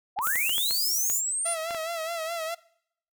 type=linear sweep; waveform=sine; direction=up; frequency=678 to 9550 Hz; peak=-26 dBFS; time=0.16-1.55 s; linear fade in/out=20 ms
type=clicks; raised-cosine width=0.3 ms; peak=-20 dBFS; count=9; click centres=0.189 / 0.271 / 0.357 / 0.494 / 0.581 / 0.709 / 1.099 / 1.708 / 1.747 s
type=high-pass noise; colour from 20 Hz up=white; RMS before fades=-29 dBFS; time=0.21-1.22 s; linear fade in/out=50 ms; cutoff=6700 Hz; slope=48 dB/octave
type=tone with vibrato; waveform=sawtooth; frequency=659.3 Hz; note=E5; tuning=in tune; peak=-26 dBFS; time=1.45-2.55 s; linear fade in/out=10 ms; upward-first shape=sine; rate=4.8 Hz; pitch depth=68 cents each way
effects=noise-tail reverb RT60 0.7 s tail -22 dB re dry